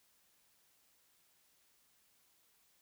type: silence
effects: white hiss -72 dBFS RMS until 2.81 s